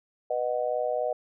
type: chord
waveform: sine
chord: B major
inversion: none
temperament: just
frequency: 493.9 / 617.4 / 740.8 Hz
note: B4 / D#5 / F#5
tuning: 0 / -14 / +2 cents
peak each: -30 / -28 / -32 dBFS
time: 0.3-1.13 s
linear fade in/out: 5 ms
effects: none